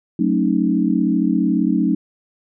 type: chord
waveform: sine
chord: D# half-diminished seventh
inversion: first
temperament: equal with one note detuned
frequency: 185 / 220 / 273.4 / 311.1 Hz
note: F#3 / A3 / C#4 / D#4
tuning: 0 / 0 / -24 / 0 cents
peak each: -20 dBFS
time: 0.19-1.95 s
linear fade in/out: 5 ms
effects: none